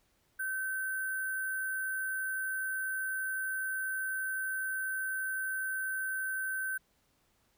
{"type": "tone with sample-and-hold", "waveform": "sine", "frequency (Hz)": 1539, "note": "G6", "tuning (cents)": -32, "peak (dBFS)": -32, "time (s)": [0.39, 6.78], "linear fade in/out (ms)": 10, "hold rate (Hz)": 11025, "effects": ["pink hiss -72 dBFS RMS until 7.57 s"]}